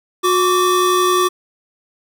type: tone pair together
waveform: square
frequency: 362.6 / 1159 Hz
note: F#4 / D6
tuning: -35 / -23 cents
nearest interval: octave + minor sixth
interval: 2012 cents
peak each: -16 dBFS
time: 0.23-1.29 s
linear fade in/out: 20 ms
effects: none